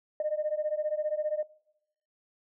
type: beating tone pair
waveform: sine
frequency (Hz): 602 / 617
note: D5 / D#5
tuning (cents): +43 / -15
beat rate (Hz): 15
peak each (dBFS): -30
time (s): 0.2-1.43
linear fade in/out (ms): 2
effects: noise-tail reverb RT60 0.8 s tail -21 dB re dry + tanh soft clip ceiling -21 dBFS